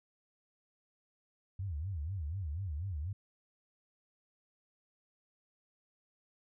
sine tone with vibrato, 84.9 Hz, F2, 48 cents flat, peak -35 dBFS, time 1.59-3.13 s, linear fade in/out 5 ms, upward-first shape sine, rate 4.1 Hz, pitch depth 290 cents each way, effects none

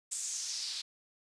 white noise with band-pass filter sweep, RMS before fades -38 dBFS, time 0.11-0.82 s, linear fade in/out 10 ms, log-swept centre 8000 to 4100 Hz, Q 3.4, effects resampled to 22050 Hz

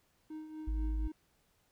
triangle tone with tremolo, 311.1 Hz, D#4, in tune, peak -38 dBFS, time 0.3-1.12 s, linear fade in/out 5 ms, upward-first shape triangle, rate 4.1 Hz, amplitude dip 60%
sine tone, 52.8 Hz, G#1, 29 cents sharp, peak -31 dBFS, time 0.67-1.08 s, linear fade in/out 10 ms
effects pink hiss -73 dBFS RMS until 1.71 s

